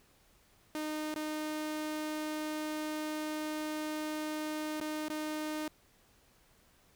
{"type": "tone with dropouts", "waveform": "sawtooth", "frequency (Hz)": 307, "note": "D#4", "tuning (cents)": -23, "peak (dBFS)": -31, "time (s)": [0.75, 5.68], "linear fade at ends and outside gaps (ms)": 1, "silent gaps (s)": [[1.142, 1.16], [4.801, 4.811], [5.084, 5.1]], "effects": ["pink hiss -66 dBFS RMS until 6.95 s"]}